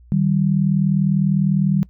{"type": "tone pair together", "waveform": "sine", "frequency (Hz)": [153.8, 193.78], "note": ["D#3", "G3"], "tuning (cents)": [-20, -20], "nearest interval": "major third", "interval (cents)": 400, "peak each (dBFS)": -17, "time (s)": [0.12, 1.83], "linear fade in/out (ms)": 0, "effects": ["noise-tail reverb RT60 0.1 s tail -22 dB re dry", "added 60 Hz sine -44 dBFS peak until 1.89 s"]}